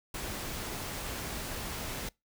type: noise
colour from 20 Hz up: pink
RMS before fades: -38 dBFS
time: 0.14-2.09 s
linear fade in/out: 5 ms
effects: noise-tail reverb RT60 0.2 s tail -24 dB re dry